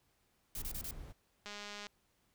brown noise, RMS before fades -46 dBFS, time 0.55-1.13 s, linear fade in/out 20 ms
blue noise bursts, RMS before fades -43 dBFS, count 4, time 0.55-0.91 s, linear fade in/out 2 ms, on 69 ms, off 28 ms
click train, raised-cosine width 0.2 ms, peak -29 dBFS, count 85, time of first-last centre 1.46-1.868 s, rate 206 Hz
effects pink hiss -75 dBFS RMS until 2.34 s

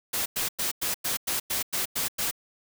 white noise bursts, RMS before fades -28 dBFS, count 10, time 0.13-2.312 s, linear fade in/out 10 ms, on 130 ms, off 98 ms, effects none

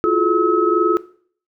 sine tone cluster, 340.1 / 362 / 426.6 / 1287 Hz, F4 / F#4 / G#4 / E6, -46 / -38 / +46 / -42 cents, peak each -19 dBFS, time 0.04-0.97 s, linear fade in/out 0 ms, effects noise-tail reverb RT60 0.5 s tail -17 dB re dry

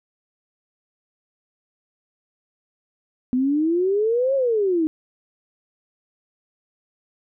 sine exponential two-way sweep, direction up then down, 246.9 to 554.4 to 305.6 Hz, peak -17 dBFS, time 3.33-4.87 s, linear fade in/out 0 ms, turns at 4.35 s, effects none

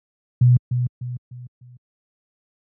sine tone with echo, 123.47 Hz, B2, in tune, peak -9 dBFS, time 0.41-0.57 s, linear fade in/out 5 ms, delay 300 ms, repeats 4, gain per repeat -8 dB, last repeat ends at 1.77 s, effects high-pass 80 Hz 12 dB/octave

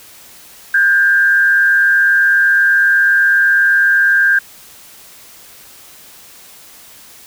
sine tone with frequency modulation, 1596 Hz, G6, 31 cents sharp, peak -8 dBFS, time 0.74-4.39 s, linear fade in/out 5 ms, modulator 120 Hz, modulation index 0.53, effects white hiss -40 dBFS RMS until 7.26 s

